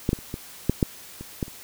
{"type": "clicks", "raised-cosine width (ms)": 3, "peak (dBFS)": [-8, -9, -29, -17, -6, -6, -23, -12, -29], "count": 9, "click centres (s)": [0.091, 0.131, 0.189, 0.341, 0.696, 0.828, 1.21, 1.428, 1.481], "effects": ["white hiss -44 dBFS RMS until 1.63 s"]}